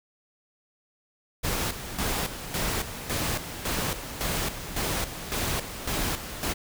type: noise with tremolo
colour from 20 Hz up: pink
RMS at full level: -28 dBFS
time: 1.43-6.54 s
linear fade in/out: 20 ms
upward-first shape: square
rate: 1.8 Hz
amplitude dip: 65%
effects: none